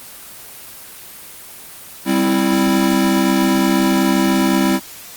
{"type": "chord", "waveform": "square", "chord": "C major", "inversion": "second", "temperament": "equal", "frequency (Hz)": [196, 261.6, 329.6], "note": ["G3", "C4", "E4"], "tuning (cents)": [0, 0, 0], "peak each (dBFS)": -18, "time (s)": [2.05, 4.8], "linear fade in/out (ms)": 50, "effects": ["white hiss -36 dBFS RMS until 5.16 s", "Opus 24 kbps"]}